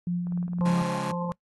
sine tone with tremolo, 175.7 Hz, F3, 11 cents sharp, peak -24 dBFS, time 0.07-0.82 s, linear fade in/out 2 ms, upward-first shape sine, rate 4 Hz, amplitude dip 35%
click train, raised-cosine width 1 ms, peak -33 dBFS, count 11, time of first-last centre 0.27-0.796 s, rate 19 Hz
harmonic tone, 174.61 Hz, F3, in tune, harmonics 1 / 3 / 5 / 6, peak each -29 / -34 / -36 / -37 dBFS, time 0.61-1.32 s, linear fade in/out 0 ms
sawtooth chord, Db major, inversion none, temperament just, 138.59 / 173.24 / 207.9 Hz, Db3 / F3 / Ab3, 0 / -14 / +2 cents, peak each -30 dBFS, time 0.65-1.12 s, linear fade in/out 10 ms
effects noise-tail reverb RT60 0.1 s tail -23 dB re dry + AAC 32 kbps

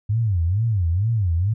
sine tone with vibrato, 98 Hz, G2, in tune, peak -17 dBFS, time 0.09-1.54 s, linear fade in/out 10 ms, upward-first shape sine, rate 2.2 Hz, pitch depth 300 cents each way, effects none

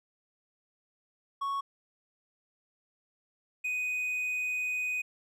triangle tone pair in turn, 1108.7 / 2494 Hz, C#6 / D#7, 0 / +3 cents, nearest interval octave + major second, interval 1403 cents, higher second, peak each -28 dBFS, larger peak neither, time 1.41-1.61 / 3.64-5.02 s, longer second, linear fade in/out 10 ms, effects none

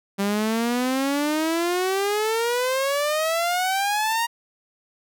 sawtooth exponential sweep, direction up, 196 to 944 Hz, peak -17 dBFS, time 0.18-4.27 s, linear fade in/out 20 ms, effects none

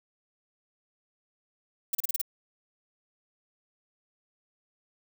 violet noise bursts, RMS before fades -27 dBFS, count 6, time 1.93-2.215 s, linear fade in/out 5 ms, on 20 ms, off 33 ms, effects none

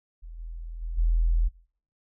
sine tone with level steps, 41.35 Hz, E1, 6 cents sharp, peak -38 / -34 / -29 / -19 dBFS, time 0.22-1.49 s, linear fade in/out 20 ms, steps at 0.38 / 0.81 / 0.97 s, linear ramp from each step 20 ms, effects noise-tail reverb RT60 0.5 s tail -22 dB re dry

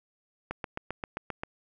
click train, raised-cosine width 0.5 ms, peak -18 dBFS, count 8, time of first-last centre 0.51-1.435 s, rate 7.57 Hz, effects none

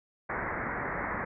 white low-pass noise, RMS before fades -34 dBFS, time 0.29-1.25 s, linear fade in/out 10 ms, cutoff 2100 Hz, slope 96 dB/octave, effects none

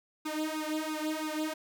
sawtooth tone with flanger, 310 Hz, D#4, 6 cents flat, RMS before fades -34 dBFS, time 0.25-1.54 s, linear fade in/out 10 ms, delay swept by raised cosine 0.78 to 2.98 ms, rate 3 Hz, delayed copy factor +0.85, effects none

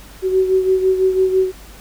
sine beating tone pair, 375.5 / 381.5 Hz, F#4 / G4, +26 / -47 cents, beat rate 6 Hz, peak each -13 / -20 dBFS, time 0.22-1.52 s, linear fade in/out 50 ms, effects added 50 Hz sine -40 dBFS peak until 1.8 s + pink hiss -42 dBFS RMS until 1.8 s

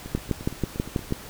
two click trains, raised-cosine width 3 ms, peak -23 / -10 dBFS, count 10 / 7, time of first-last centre 0.06-1.109 / 0.15-1.124 s, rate 8.58 / 6.16 Hz, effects pink hiss -42 dBFS RMS until 1.29 s

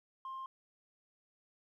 sine tone, 1058 Hz, C6, 19 cents sharp, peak -39 dBFS, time 0.25-0.46 s, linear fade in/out 2 ms, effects tanh soft clip ceiling -39 dBFS + 13-bit

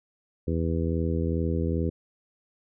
harmonic tone, 82.41 Hz, E2, in tune, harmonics 1 / 2 / 3 / 4 / 5 / 6, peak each -27 / -30 / -32 / -33 / -34 / -35 dBFS, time 0.47-1.9 s, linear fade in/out 10 ms, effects none

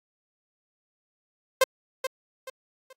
sawtooth tone with echo, 523.3 Hz, C5, in tune, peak -12 dBFS, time 1.61-1.64 s, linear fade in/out 5 ms, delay 430 ms, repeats 3, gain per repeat -10 dB, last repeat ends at 2.93 s, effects AAC 48 kbps

